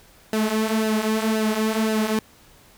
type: tone with flanger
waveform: sawtooth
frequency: 218.4 Hz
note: A3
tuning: 13 cents flat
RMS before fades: -22 dBFS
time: 0.33-2.19 s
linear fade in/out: 2 ms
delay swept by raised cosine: 0.87 to 6.07 ms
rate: 1.9 Hz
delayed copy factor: -0.65
effects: pink hiss -52 dBFS RMS until 2.77 s